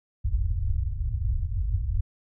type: low-pass noise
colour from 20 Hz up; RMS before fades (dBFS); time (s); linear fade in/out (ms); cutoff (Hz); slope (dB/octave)
white; -26; 0.24-2.01; 10; 100; 48
effects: none